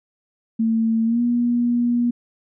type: tone with pitch glide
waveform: sine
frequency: 225.2 to 240 Hz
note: A3 to B3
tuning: +40 to -49 cents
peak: -16 dBFS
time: 0.59-2.11 s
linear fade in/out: 10 ms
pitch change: +111 cents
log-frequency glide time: 1.05-1.21 s
effects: none